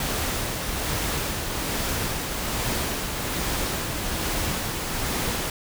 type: noise with tremolo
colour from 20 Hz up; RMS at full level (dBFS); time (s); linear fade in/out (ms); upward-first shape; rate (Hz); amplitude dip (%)
pink; -26; 0-5.5; 2; sine; 1.2; 30
effects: none

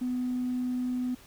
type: tone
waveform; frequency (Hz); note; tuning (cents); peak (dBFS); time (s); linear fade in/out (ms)
triangle; 250.2; B3; +23; -24; 0.01-1.15; 10
effects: tanh soft clip ceiling -25 dBFS + pink hiss -54 dBFS RMS until 1.26 s

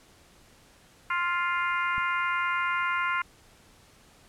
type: harmonic tone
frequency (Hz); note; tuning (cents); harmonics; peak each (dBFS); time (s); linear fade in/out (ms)
349.7; F4; +2; 3 / 4 / 5 / 6 / 7 / 8; -29 / -29 / -39 / -32 / -40 / -42; 1.1-3.22; 5
type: click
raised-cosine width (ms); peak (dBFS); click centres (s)
5; -29; 1.981
effects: pink hiss -57 dBFS RMS until 4.28 s + low-pass 11000 Hz 12 dB/octave

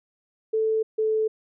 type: tone pair in turn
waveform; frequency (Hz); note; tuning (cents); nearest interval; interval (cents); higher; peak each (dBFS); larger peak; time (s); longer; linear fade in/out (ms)
sine; 440 / 436.5; A4 / A4; 0 / -14; unison; 14; first; -20; neither; 0.53-0.83 / 0.98-1.28; neither; 10
effects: none

